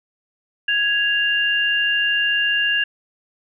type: tone pair together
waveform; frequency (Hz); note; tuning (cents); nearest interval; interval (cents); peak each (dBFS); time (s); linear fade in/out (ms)
sine; 1661.2 / 2794; G#6 / F7; 0 / 0; major sixth; 900; -19; 0.68-2.84; 5
effects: none